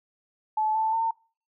sine tone with pitch steps, 865 / 881 / 905 Hz, A5 / A5 / A5, -30 / +2 / +48 cents, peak -22 dBFS, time 0.57-1.11 s, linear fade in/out 5 ms, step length 180 ms, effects noise-tail reverb RT60 0.4 s tail -25 dB re dry

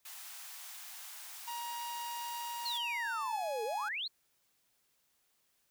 white high-pass noise, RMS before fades -48 dBFS, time 0.05-2.78 s, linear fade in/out 5 ms, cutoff 700 Hz, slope 48 dB/octave
45% pulse tone with pitch glide, 946 to 837.9 Hz, A#5 to G#5, +25 to +15 cents, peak -39 dBFS, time 1.47-3.89 s, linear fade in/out 10 ms, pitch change -210 cents, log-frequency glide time 2.98-3.44 s
sine exponential two-way sweep, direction down then up, 4445 to 428.1 to 4445 Hz, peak -35 dBFS, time 2.65-4.08 s, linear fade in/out 10 ms, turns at 3.64 s
effects white hiss -75 dBFS RMS until 5.7 s

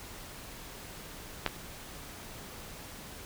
clicks, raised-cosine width 0.3 ms, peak -11 / -24 dBFS, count 2, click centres 1.463 / 1.476 s, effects pink hiss -46 dBFS RMS until 3.25 s

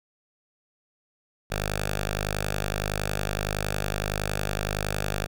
5% pulse tone with notch filter, 50.8 Hz, G#1, 38 cents flat, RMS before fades -29 dBFS, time 1.5-5.27 s, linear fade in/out 20 ms, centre 290 Hz, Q 0.65, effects none

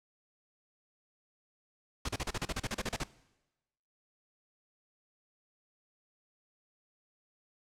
pink noise bursts, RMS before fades -34 dBFS, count 14, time 2.05-3.037 s, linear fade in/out 5 ms, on 38 ms, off 35 ms, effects noise-tail reverb RT60 1.0 s tail -20 dB re dry + low-pass 8000 Hz 12 dB/octave

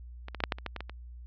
clicks, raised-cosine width 0.3 ms, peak -24 / -21 / -16 / -8 / -11 / -26 / -17 / -20 / -21 / -25 dBFS, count 10, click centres 0.284 / 0.347 / 0.404 / 0.438 / 0.522 / 0.585 / 0.663 / 0.763 / 0.806 / 0.896 s, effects added 60 Hz sine -43 dBFS peak until 1.26 s + low-pass 4000 Hz 12 dB/octave

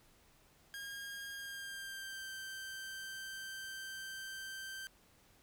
sawtooth tone with pitch glide, 1622 to 1560.4 Hz, G#6 to G6, -41 to -8 cents, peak -40 dBFS, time 0.74-4.87 s, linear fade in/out 0 ms, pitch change -67 cents, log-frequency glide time 1.33-2.31 s, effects pink hiss -67 dBFS RMS until 5.42 s

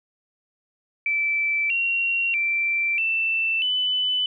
sine tone with pitch steps, 2324 / 2746 / 2346 / 2668 / 3002 Hz, D7 / F7 / D7 / E7 / F#7, -19 / -30 / -2 / +20 / +24 cents, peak -20 dBFS, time 1.06-4.26 s, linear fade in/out 2 ms, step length 640 ms, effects none

